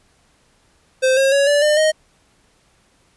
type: tone with pitch steps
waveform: square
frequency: 520 / 539.3 / 559.3 / 580 / 601.5 / 623.8 Hz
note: C5 / C#5 / C#5 / D5 / D5 / D#5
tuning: -11 / -48 / +15 / -22 / +41 / +4 cents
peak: -13 dBFS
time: 1.02-1.92 s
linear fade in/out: 20 ms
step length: 150 ms
effects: pink hiss -58 dBFS RMS until 3.16 s + resampled to 24000 Hz